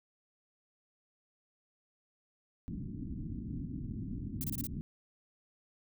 white low-pass noise, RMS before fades -40 dBFS, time 2.68-4.81 s, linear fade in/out 0 ms, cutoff 280 Hz, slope 48 dB/octave
violet noise bursts, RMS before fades -39 dBFS, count 5, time 4.41-4.668 s, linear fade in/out 0 ms, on 30 ms, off 27 ms
effects none

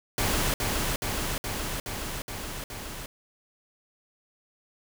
pink noise with echo, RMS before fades -26 dBFS, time 0.18-0.54 s, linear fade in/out 2 ms, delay 420 ms, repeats 6, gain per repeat -2 dB, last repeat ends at 3.06 s, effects none

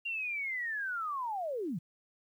sine linear sweep, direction down, 2794 to 140 Hz, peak -33 dBFS, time 0.05-1.79 s, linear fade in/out 10 ms, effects 11-bit

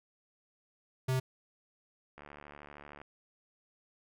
square tone, 130 Hz, C3, 11 cents flat, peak -29 dBFS, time 1.08-1.2 s, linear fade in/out 10 ms
click train, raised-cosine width 0.5 ms, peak -34 dBFS, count 62, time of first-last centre 2.18-3.016 s, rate 73 Hz
effects none

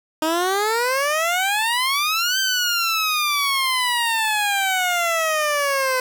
15% pulse exponential two-way sweep, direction up then down, 308.5 to 1565 to 507 Hz, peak -12 dBFS, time 0.22-6 s, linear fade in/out 2 ms, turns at 2.39 s, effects none

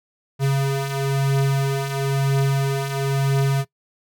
square beating tone pair, 136.4 / 137.4 Hz, C#3 / C#3, -28 / -15 cents, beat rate 1 Hz, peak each -26 / -20 dBFS, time 0.39-3.65 s, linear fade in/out 50 ms, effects noise-tail reverb RT60 0.1 s tail -20 dB re dry

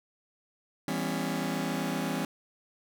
sawtooth chord, C# half-diminished seventh, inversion first, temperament just, 166.31 / 199.57 / 249.5 / 277.2 Hz, E3 / G3 / B3 / C#4, +16 / +31 / +18 / 0 cents, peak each -31 dBFS, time 0.88-2.25 s, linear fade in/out 2 ms, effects none

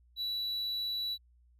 triangle tone, 3938 Hz, B7, 6 cents flat, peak -31 dBFS, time 0.16-1.18 s, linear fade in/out 50 ms, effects added 60 Hz sine -61 dBFS peak until 1.59 s

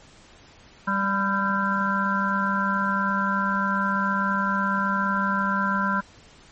harmonic tone with a mistuned harmonic, 196 Hz, G3, in tune, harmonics 1 / 3 / 5 / 7 / 8, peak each -26 / -36 / -26 / -26 / -28 dBFS, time 0.87-6.01 s, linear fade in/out 10 ms, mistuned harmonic 5, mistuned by +40 cents, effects pink hiss -51 dBFS RMS until 6.51 s + MP3 32 kbps

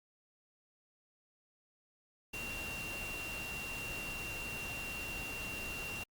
sine tone in noise, 2754 Hz, F7, 25 cents flat, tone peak -41 dBFS, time 2.33-6.04 s, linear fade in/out 10 ms, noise pink, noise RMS -45 dBFS, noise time 2.33-6.04 s, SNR +1 dB, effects Opus 48 kbps

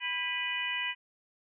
harmonic tone with a mistuned harmonic, 493.9 Hz, B4, in tune, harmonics 2 / 3 / 4 / 5 / 6, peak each -41 / -42 / -35 / -35 / -36 dBFS, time 0-0.95 s, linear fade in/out 50 ms, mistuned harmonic 3, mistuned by +150 cents, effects none

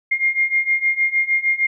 sine beating tone pair, 2120 / 2126.5 Hz, C7 / C7, +22 / +27 cents, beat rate 6.5 Hz, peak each -20 / -18 dBFS, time 0.11-1.67 s, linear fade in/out 10 ms, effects none

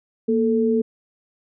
sine tone pair together, 233.4 / 440.6 Hz, A#3 / A4, +2 / +2 cents, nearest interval major seventh, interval 1100 cents, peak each -19 dBFS, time 0.28-0.82 s, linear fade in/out 10 ms, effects none

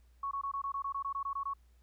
sine tone bursts, 1108.7 Hz, C#6, in tune, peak -33 dBFS, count 13, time 0.23-1.536 s, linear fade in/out 5 ms, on 82 ms, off 20 ms, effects added 60 Hz sine -60 dBFS peak until 1.82 s + pink hiss -75 dBFS RMS until 1.82 s

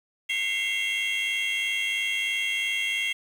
triangle tone cluster, 2062 / 2165 / 2737 / 3248 Hz, C7 / C#7 / F7 / G#7, -26 / -41 / -36 / -39 cents, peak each -28 dBFS, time 0.29-3.13 s, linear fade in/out 10 ms, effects tanh soft clip ceiling -18 dBFS + 8-bit

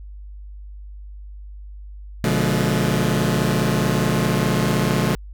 sawtooth chord, B diminished seventh, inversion none, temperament just, 123.47 / 148.16 / 177.8 / 213.4 Hz, B2 / D3 / F3 / Ab3, 0 / +16 / +31 / +47 cents, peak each -19 dBFS, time 2.24-5.15 s, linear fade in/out 0 ms, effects added 50 Hz sine -34 dBFS peak until 5.33 s

